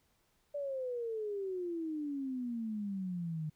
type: exponential sweep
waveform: sine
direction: down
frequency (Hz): 585 to 151.5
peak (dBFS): -35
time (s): 0.54-3.5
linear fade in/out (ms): 10
effects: pink hiss -74 dBFS RMS until 3.55 s